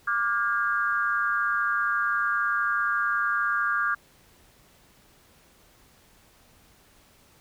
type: tone cluster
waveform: sine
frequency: 1178 / 1413 / 1624 Hz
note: D6 / F6 / G#6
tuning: +5 / +20 / -39 cents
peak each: -27 dBFS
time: 0.07-3.95 s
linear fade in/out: 10 ms
effects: pink hiss -58 dBFS RMS until 7.4 s